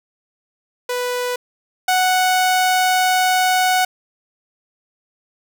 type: tone pair in turn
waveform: sawtooth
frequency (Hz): 493.9 / 740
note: B4 / F#5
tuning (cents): 0 / 0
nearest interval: perfect fifth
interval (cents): 700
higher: second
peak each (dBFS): -16 / -10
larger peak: second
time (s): 0.89-1.36 / 1.88-3.85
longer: second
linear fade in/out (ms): 5
effects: none